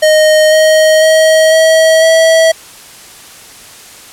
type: tone with pitch steps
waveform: square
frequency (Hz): 620 / 627.2 / 634.5 / 641.9 / 649.3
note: D#5 / D#5 / D#5 / E5 / E5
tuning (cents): -6 / +14 / +34 / -46 / -26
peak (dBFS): -5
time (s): 0.02-2.52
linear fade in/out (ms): 10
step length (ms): 500
effects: white hiss -34 dBFS RMS until 4.12 s + low-pass 11000 Hz 12 dB/octave